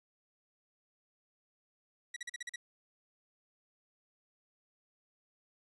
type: tone bursts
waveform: sawtooth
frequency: 1931 Hz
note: B6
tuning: 39 cents flat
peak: -35 dBFS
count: 7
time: 2.14-2.56 s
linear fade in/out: 5 ms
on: 24 ms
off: 42 ms
effects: resampled to 24000 Hz